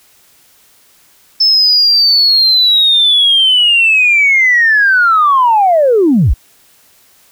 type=linear sweep; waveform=sine; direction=down; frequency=5280 to 34.47 Hz; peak=-5 dBFS; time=1.4-6.34 s; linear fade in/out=10 ms; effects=tanh soft clip ceiling -1 dBFS + white hiss -48 dBFS RMS until 7.31 s